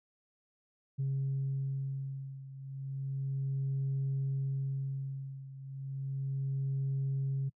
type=beating tone pair; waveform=sine; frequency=135.8 / 136.13 Hz; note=C#3 / C#3; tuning=-35 / -31 cents; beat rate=0.33 Hz; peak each=-33 / -36 dBFS; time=0.98-7.5 s; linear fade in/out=20 ms; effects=noise-tail reverb RT60 0.1 s tail -26 dB re dry + tanh soft clip ceiling -27 dBFS